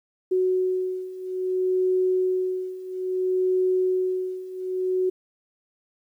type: beating tone pair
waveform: sine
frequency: 370 / 370.6 Hz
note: F#4 / F#4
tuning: 0 / +3 cents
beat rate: 0.6 Hz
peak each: -26 / -23 dBFS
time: 0.31-5.1 s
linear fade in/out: 10 ms
effects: 10-bit

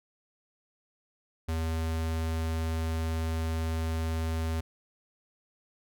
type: tone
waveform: square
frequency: 81 Hz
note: E2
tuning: 30 cents flat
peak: -29 dBFS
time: 1.48-4.61 s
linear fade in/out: 10 ms
effects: none

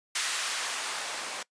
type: noise with band-pass filter sweep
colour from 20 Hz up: blue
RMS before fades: -33 dBFS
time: 0.15-1.43 s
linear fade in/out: 5 ms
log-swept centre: 1700 to 580 Hz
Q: 0.72
effects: noise-tail reverb RT60 0.1 s tail -22 dB re dry + resampled to 22050 Hz

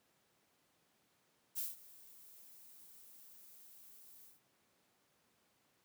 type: noise with ADSR envelope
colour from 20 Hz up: violet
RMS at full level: -38 dBFS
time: 1.55-4.41 s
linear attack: 35 ms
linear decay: 170 ms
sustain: -21 dB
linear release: 160 ms
effects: pink hiss -75 dBFS RMS until 5.84 s + high-pass 150 Hz 12 dB/octave

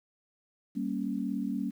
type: chord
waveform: sine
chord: G diminished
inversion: none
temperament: equal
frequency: 196 / 233.1 / 277.2 Hz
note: G3 / Bb3 / Db4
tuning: 0 / 0 / 0 cents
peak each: -34 dBFS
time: 0.75-1.71 s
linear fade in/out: 20 ms
effects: 10-bit

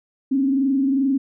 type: tone with frequency modulation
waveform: sine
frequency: 270.9 Hz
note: C#4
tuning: 40 cents flat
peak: -16 dBFS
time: 0.31-1.18 s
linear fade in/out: 10 ms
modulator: 22.6 Hz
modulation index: 0.58
effects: none

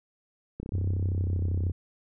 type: click train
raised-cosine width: 3 ms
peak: -23 dBFS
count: 37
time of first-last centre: 0.6-1.698 s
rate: 32.8 Hz
type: tone with pitch glide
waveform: sine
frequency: 92.5 to 88.94 Hz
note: F#2 to F2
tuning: 0 to +32 cents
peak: -25 dBFS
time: 0.73-1.72 s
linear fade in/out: 10 ms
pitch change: -68 cents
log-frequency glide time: 1.04-1.45 s
effects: none

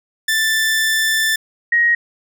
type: tone pair in turn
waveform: sawtooth / sine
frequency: 1767 / 1883.9 Hz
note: A6 / A#6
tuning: +7 / +18 cents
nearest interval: minor second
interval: 111 cents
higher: second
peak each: -11 dBFS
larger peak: neither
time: 0.28-1.36 / 1.72-1.95 s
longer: first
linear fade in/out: 5 ms
effects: none

